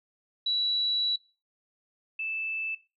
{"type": "tone pair in turn", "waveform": "sine", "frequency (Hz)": [3926, 2635], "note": ["B7", "E7"], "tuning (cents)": [-11, -1], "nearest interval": "perfect fifth", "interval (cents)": 690, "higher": "first", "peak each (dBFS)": [-25, -30], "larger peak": "first", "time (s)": [[0.46, 1.16], [2.19, 2.75]], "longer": "first", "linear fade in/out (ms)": 5, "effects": ["noise-tail reverb RT60 0.3 s tail -18 dB re dry"]}